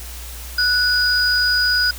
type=tone pair together; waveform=sine; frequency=1477 / 4925 Hz; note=F#6 / D#8; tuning=-3 / -19 cents; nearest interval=octave + major sixth; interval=2084 cents; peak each=-17 dBFS; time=0.58-1.91 s; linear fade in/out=5 ms; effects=added 60 Hz sine -32 dBFS peak until 1.98 s + white hiss -36 dBFS RMS until 1.98 s